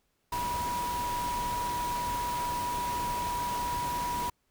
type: tone in noise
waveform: sine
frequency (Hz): 971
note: B5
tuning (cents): -30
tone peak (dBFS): -30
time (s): 0.32-4.3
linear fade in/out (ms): 5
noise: pink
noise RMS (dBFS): -38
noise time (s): 0.32-4.3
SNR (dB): +5
effects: pink hiss -75 dBFS RMS until 4.5 s